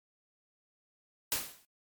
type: noise with exponential decay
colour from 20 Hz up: white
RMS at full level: -28 dBFS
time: 1.32-1.65 s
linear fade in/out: 0 ms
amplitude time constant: 71 ms
effects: MP3 96 kbps